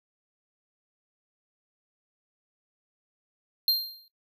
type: tone with exponential decay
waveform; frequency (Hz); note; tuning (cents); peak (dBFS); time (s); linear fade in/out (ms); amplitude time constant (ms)
square; 4186; C8; 0; -18; 3.68-4.08; 1; 85
effects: noise-tail reverb RT60 0.1 s tail -18 dB re dry